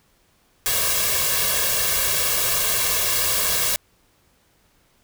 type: noise with comb filter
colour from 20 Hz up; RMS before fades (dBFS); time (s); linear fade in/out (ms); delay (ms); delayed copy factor
white; -21; 0.66-3.76; 0; 1.8; +0.95
effects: pink hiss -61 dBFS RMS until 5.03 s